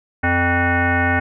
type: tone with frequency modulation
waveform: sine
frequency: 784 Hz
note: G5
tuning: in tune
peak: -14 dBFS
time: 0.23-1.2 s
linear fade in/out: 10 ms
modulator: 348 Hz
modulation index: 3.5
effects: none